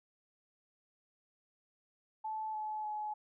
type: tone with pitch steps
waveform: sine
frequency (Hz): 870 / 858 / 848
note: A5 / A5 / G#5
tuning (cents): -20 / -44 / +36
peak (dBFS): -36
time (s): 2.24-3.14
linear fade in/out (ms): 10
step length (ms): 300
effects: none